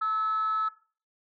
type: tone with frequency modulation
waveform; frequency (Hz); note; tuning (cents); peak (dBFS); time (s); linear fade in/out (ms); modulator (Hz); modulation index
sine; 1300; E6; -24; -24; 0.01-0.69; 10; 404; 0.25
effects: noise-tail reverb RT60 0.4 s tail -17 dB re dry + tanh soft clip ceiling -21 dBFS